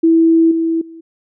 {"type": "tone with level steps", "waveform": "sine", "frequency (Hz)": 328, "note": "E4", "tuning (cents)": -9, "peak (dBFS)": [-7, -13, -32], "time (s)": [0.03, 1.01], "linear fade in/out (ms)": 10, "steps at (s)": [0.51, 0.81], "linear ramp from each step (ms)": 5, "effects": []}